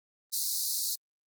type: high-pass noise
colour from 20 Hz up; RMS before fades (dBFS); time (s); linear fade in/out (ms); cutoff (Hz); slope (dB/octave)
pink; -31; 0.32-0.96; 20; 4000; 96
effects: Opus 32 kbps